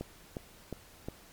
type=click train; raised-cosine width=2 ms; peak=-23 dBFS; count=4; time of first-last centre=0.01-1.085 s; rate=2.79 Hz; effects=pink hiss -56 dBFS RMS until 1.32 s + MP3 96 kbps